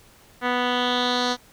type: tone with low-pass filter sweep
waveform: 10% pulse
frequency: 246.9 Hz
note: B3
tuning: in tune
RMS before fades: -23 dBFS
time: 0.41-1.37 s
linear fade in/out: 50 ms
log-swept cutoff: 2300 to 4900 Hz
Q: 3.5
effects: pink hiss -53 dBFS RMS until 1.52 s